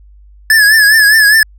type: tone with vibrato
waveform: square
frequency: 1718 Hz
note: A6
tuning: 42 cents flat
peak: -5 dBFS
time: 0.5-1.43 s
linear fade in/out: 2 ms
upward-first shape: triangle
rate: 4.9 Hz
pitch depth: 89 cents each way
effects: added 50 Hz sine -37 dBFS peak until 1.58 s